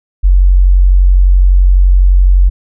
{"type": "tone", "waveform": "sine", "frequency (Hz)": 45.91, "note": "F#1", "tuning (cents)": -13, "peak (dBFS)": -3, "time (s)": [0.23, 2.5], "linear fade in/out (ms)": 20, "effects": []}